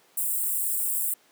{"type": "high-pass noise", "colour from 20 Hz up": "white", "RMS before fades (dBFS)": -27, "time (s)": [0.17, 1.14], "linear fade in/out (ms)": 5, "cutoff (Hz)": 7700, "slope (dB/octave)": 96, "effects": ["pink hiss -60 dBFS RMS until 1.31 s", "high-pass 300 Hz 12 dB/octave"]}